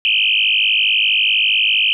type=tone with frequency modulation; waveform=sine; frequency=2794 Hz; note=F7; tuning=in tune; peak=-12 dBFS; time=0.05-1.93 s; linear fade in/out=0 ms; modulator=52.3 Hz; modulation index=6.4; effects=none